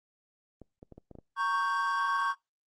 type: clicks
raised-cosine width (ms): 2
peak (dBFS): -34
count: 7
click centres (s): 0.617 / 0.829 / 0.923 / 0.98 / 1.113 / 1.153 / 1.187
type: chord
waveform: triangle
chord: G diminished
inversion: first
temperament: equal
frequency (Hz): 932.3 / 1108.7 / 1568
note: Bb5 / Db6 / G6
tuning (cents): 0 / 0 / 0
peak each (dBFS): -32 / -26 / -31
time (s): 1.36-2.35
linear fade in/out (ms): 50
effects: noise-tail reverb RT60 0.2 s tail -26 dB re dry + Opus 24 kbps